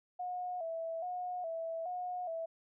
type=tone with vibrato; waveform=sine; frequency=689 Hz; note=F5; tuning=24 cents flat; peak=-36 dBFS; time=0.19-2.46 s; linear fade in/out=10 ms; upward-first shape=square; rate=1.2 Hz; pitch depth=83 cents each way; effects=none